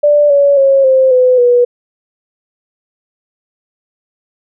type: tone with pitch steps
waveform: sine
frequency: 587.3 / 565.7 / 544.8 / 524.7 / 505.4 / 486.8 Hz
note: D5 / C#5 / C#5 / C5 / B4 / B4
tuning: 0 / +35 / -30 / +5 / +40 / -25 cents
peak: -5 dBFS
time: 0.03-1.65 s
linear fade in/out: 10 ms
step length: 270 ms
effects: none